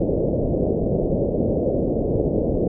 white low-pass noise, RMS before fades -21 dBFS, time 0-2.68 s, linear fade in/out 5 ms, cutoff 580 Hz, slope 48 dB/octave, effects none

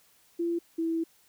sine tone pair in turn, 340 / 328.4 Hz, F4 / E4, -46 / -6 cents, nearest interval minor second, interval 60 cents, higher first, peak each -26 dBFS, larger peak neither, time 0.39-0.59 / 0.78-1.04 s, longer second, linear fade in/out 10 ms, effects white hiss -63 dBFS RMS until 1.28 s

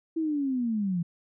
sine linear sweep, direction down, 329.6 to 165 Hz, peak -25 dBFS, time 0.16-1.03 s, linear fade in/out 10 ms, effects none

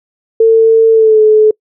sine tone with pitch glide, 449.4 to 430.3 Hz, A4 to A4, +37 to -39 cents, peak -3 dBFS, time 0.4-1.51 s, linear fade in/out 5 ms, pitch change -76 cents, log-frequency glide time 0.91-1.21 s, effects noise-tail reverb RT60 0.1 s tail -26 dB re dry

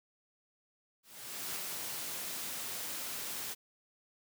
white noise with ADSR envelope, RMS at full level -38 dBFS, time 1.03-3.55 s, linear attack 530 ms, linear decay 7 ms, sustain -2 dB, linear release 27 ms, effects high-pass 100 Hz 12 dB/octave

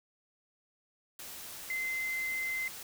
sine tone in noise, 2067 Hz, C7, 22 cents flat, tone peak -32 dBFS, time 1.7-2.68 s, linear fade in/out 2 ms, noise white, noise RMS -45 dBFS, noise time 1.19-2.83 s, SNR +10 dB, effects none

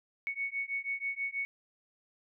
sine beating tone pair, 2217 / 2223.2 Hz, C#7 / C#7, 0 / +4 cents, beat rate 6.2 Hz, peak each -36 / -36 dBFS, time 0.27-1.45 s, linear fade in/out 0 ms, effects none

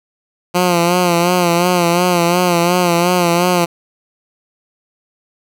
10% pulse tone with vibrato, 175.3 Hz, F3, 7 cents sharp, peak -3 dBFS, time 0.54-3.66 s, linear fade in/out 20 ms, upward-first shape sine, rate 2.8 Hz, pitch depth 56 cents each way, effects none

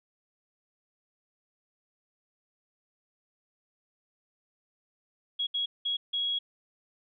sine tone bursts at uneven times, 3319 Hz, G#7, 2 cents flat, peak -27 dBFS, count 4, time 5.39-5.47 / 5.54-5.66 / 5.85-5.97 / 6.13-6.39 s, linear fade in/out 10 ms, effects none

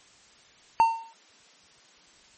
triangle tone with exponential decay, 909 Hz, A#5, 44 cents flat, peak -11 dBFS, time 0.8-1.13 s, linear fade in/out 0 ms, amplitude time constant 71 ms, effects white hiss -56 dBFS RMS until 2.37 s + MP3 32 kbps

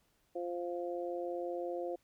harmonic tone, 174.61 Hz, F3, in tune, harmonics 2 / 3 / 4, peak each -39 / -39 / -43 dBFS, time 0.35-1.96 s, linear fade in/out 10 ms, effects pink hiss -74 dBFS RMS until 2.03 s

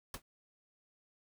pink noise with exponential decay, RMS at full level -37 dBFS, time 0.14-0.22 s, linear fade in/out 2 ms, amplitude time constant 17 ms, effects none

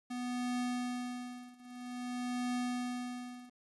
square tone with tremolo, 246.9 Hz, B3, in tune, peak -33 dBFS, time 0.1-3.5 s, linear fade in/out 10 ms, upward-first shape triangle, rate 0.51 Hz, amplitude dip 95%, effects resampled to 24000 Hz + 11-bit

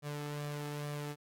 sawtooth tone with flanger, 146.83 Hz, D3, in tune, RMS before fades -40 dBFS, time 0.02-1.16 s, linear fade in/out 50 ms, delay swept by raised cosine 1.7 to 2.35 ms, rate 2.3 Hz, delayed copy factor +0.5, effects AAC 64 kbps

